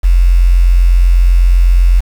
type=tone with quantisation; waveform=sine; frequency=44.01 Hz; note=F1; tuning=14 cents sharp; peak=-4 dBFS; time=0.03-2.01 s; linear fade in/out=20 ms; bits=5; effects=none